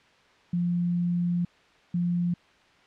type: tone bursts at uneven times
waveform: sine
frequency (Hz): 174.61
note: F3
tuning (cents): 0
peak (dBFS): -23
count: 2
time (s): 0.53-1.45 / 1.94-2.34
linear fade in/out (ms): 5
effects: white hiss -58 dBFS RMS until 2.86 s + low-pass 3000 Hz 12 dB/octave